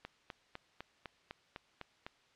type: click train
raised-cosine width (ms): 0.3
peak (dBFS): -27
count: 9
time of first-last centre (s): 0.05-2.065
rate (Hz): 3.97
effects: white hiss -68 dBFS RMS until 2.35 s + low-pass 4000 Hz 12 dB/octave